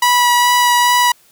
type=tone with vibrato; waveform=sawtooth; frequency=975 Hz; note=B5; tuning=23 cents flat; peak=-6 dBFS; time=0.02-1.12 s; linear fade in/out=5 ms; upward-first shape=sine; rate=2.4 Hz; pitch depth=10 cents each way; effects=white hiss -51 dBFS RMS until 1.31 s